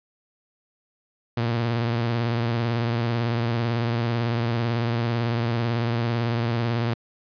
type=tone with vibrato; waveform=sawtooth; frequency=117.1 Hz; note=A#2; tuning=8 cents sharp; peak=-18 dBFS; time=1.37-6.94 s; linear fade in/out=5 ms; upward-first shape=sine; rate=18 Hz; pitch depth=55 cents each way; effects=resampled to 11025 Hz + 9-bit